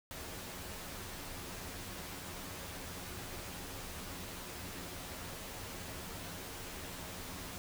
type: noise with comb filter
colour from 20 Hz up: pink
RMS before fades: -45 dBFS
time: 0.11-7.58 s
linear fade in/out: 0 ms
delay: 11 ms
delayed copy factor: +0.5
effects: none